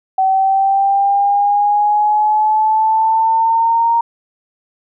sine exponential sweep, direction up, 761 to 932.3 Hz, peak -10 dBFS, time 0.18-4.01 s, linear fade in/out 5 ms, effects none

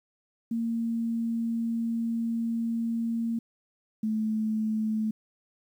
sine tone pair in turn, 230 / 217.6 Hz, A#3 / A3, -23 / -19 cents, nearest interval minor second, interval 96 cents, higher first, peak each -26 / -25 dBFS, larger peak second, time 0.51-3.39 / 4.03-5.11 s, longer first, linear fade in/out 5 ms, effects 10-bit

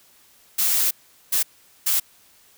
blue noise bursts at uneven times, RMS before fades -20 dBFS, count 3, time 0.58-0.91 / 1.32-1.43 / 1.86-2 s, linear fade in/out 10 ms, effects white hiss -55 dBFS RMS until 2.57 s

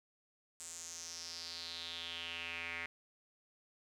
square tone with band-pass filter sweep, 84.2 Hz, E2, 37 cents sharp, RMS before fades -45 dBFS, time 0.6-2.86 s, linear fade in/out 0 ms, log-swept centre 7800 to 2100 Hz, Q 4.8, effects none

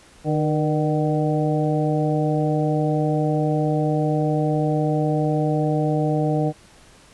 harmonic tone with a mistuned harmonic, 152 Hz, D#3, 40 cents flat, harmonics 1 / 2 / 3 / 4 / 5, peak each -21 / -24 / -26 / -27 / -28 dBFS, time 0.24-6.53 s, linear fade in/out 50 ms, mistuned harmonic 3, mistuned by +58 cents, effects pink hiss -50 dBFS RMS until 7.13 s + resampled to 24000 Hz

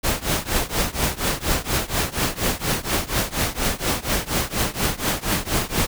pink noise with tremolo, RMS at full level -19 dBFS, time 0.03-5.87 s, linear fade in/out 20 ms, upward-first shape triangle, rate 4.2 Hz, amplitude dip 95%, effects none

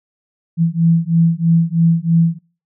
sine beating tone pair, 164.81 / 167.91 Hz, E3 / E3, 0 / +32 cents, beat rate 3.1 Hz, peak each -14 dBFS, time 0.57-2.39 s, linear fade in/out 50 ms, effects noise-tail reverb RT60 0.4 s tail -24 dB re dry

